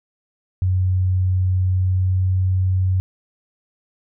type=tone with pitch glide; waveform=sine; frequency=92.5 to 93.2 Hz; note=F#2 to F#2; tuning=0 to +13 cents; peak=-15 dBFS; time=0.62-3 s; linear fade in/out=0 ms; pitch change=+13 cents; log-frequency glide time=1.67-2.38 s; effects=none